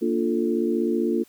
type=chord; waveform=sine; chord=Bb major seventh; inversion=none; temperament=equal; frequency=233.1 / 293.7 / 349.2 / 440 Hz; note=Bb3 / D4 / F4 / A4; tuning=0 / 0 / 0 / 0 cents; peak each=-25 / -28 / -24 / -28 dBFS; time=0.01-1.24 s; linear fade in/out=20 ms; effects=white hiss -57 dBFS RMS until 1.28 s